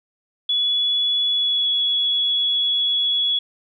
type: tone with pitch glide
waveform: sine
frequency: 3404 to 3373 Hz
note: G#7 to G#7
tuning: +42 to +26 cents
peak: -17 dBFS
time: 0.49-3.39 s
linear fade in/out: 5 ms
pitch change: -16 cents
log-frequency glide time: 1.26-1.72 s
effects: none